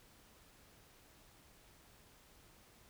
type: silence
effects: pink hiss -64 dBFS RMS until 2.89 s